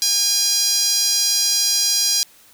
sawtooth tone with high-pass filter, 813 Hz, G#5, 37 cents flat, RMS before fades -18 dBFS, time 0.02-2.23 s, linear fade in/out 0 ms, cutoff 5100 Hz, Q 3.7, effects white hiss -50 dBFS RMS until 2.53 s

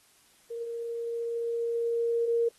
sine tone with level ramp, 466.2 Hz, A#4, in tune, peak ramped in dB -34 to -22 dBFS, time 0.5-2.49 s, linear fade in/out 10 ms, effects white hiss -62 dBFS RMS until 2.58 s + AAC 32 kbps

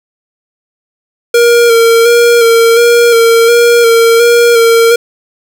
square tone with vibrato, 466.2 Hz, A#4, in tune, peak -4 dBFS, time 1.34-4.96 s, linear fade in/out 5 ms, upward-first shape square, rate 1.4 Hz, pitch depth 24 cents each way, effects none

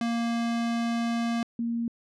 square / sine tone pair in turn, 233.1 / 233.1 Hz, A#3 / A#3, 0 / 0 cents, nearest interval unison, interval 0 cents, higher neither, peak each -26 dBFS, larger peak neither, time 0.01-1.43 / 1.59-1.88 s, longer first, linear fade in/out 2 ms, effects low-pass 6000 Hz 12 dB/octave

